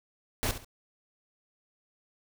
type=noise with echo; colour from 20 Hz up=pink; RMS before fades=-29 dBFS; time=0.43-0.51 s; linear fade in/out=0 ms; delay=68 ms; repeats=2; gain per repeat=-11 dB; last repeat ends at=0.646 s; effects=none